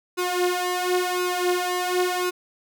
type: tone with flanger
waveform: sawtooth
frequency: 360 Hz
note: F#4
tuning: 47 cents flat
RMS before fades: -24 dBFS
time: 0.17-2.31 s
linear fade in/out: 20 ms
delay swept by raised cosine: 0.77 to 4.57 ms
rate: 0.95 Hz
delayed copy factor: +0.75
effects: none